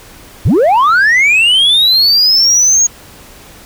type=linear sweep; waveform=sine; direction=up; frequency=58.3 to 6645 Hz; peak=-3 dBFS; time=0.45-2.87 s; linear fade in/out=10 ms; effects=tanh soft clip ceiling -5 dBFS + pink hiss -37 dBFS RMS until 3.65 s